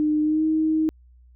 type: tone with pitch glide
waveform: sine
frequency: 303.7 to 314.6 Hz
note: D#4 to D#4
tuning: -42 to +19 cents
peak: -18 dBFS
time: 0-0.89 s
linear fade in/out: 0 ms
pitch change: +61 cents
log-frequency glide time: 0.22-0.44 s
effects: added 61 Hz sine -49 dBFS peak until 1.35 s